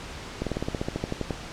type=slowing click train; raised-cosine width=2 ms; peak=-14 dBFS; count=14; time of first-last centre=0.42-1.307 s; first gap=47 ms; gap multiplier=1.06; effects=pink hiss -39 dBFS RMS until 1.52 s + low-pass 6000 Hz 12 dB/octave